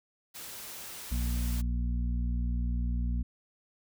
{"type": "noise", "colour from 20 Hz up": "white", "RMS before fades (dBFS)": -43, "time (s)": [0.34, 1.62], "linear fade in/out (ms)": 20}
{"type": "harmonic tone", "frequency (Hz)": 60, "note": "B1", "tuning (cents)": -49, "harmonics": [1, 2, 3, 4], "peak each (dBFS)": [-28, -40, -40, -40], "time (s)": [1.11, 3.23], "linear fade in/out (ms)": 10}
{"effects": []}